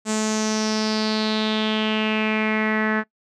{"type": "tone with low-pass filter sweep", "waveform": "sawtooth", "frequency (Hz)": 216.6, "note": "A3", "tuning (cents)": -27, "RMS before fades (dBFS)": -22, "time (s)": [0.05, 3.04], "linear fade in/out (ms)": 50, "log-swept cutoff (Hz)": [7600, 1700], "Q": 5, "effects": ["noise-tail reverb RT60 0.1 s tail -21 dB re dry"]}